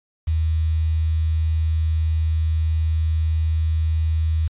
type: tone with quantisation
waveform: sine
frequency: 79.6 Hz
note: D#2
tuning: 40 cents sharp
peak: -17 dBFS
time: 0.27-4.48 s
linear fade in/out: 10 ms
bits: 7
effects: resampled to 8000 Hz